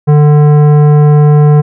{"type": "tone with tanh clipping", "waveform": "sine", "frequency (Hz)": 148.5, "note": "D3", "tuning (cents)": 20, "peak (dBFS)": -4, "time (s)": [0.07, 1.62], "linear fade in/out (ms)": 20, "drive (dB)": 14, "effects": []}